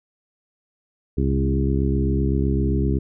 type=harmonic tone with a mistuned harmonic; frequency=67.8 Hz; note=C#2; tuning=38 cents flat; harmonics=1 / 2 / 3 / 4 / 5 / 6; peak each=-21 / -24 / -26 / -27 / -28 / -29 dBFS; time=1.17-2.99 s; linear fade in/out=10 ms; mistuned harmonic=2; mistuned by=-21 cents; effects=none